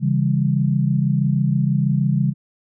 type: chord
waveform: sine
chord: C# diminished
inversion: none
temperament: equal with one note detuned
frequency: 138.59 / 164.81 / 200.1 Hz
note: C#3 / E3 / G3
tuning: 0 / 0 / +36 cents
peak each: -18 / -21 / -21 dBFS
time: 0-2.34 s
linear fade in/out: 50 ms
effects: none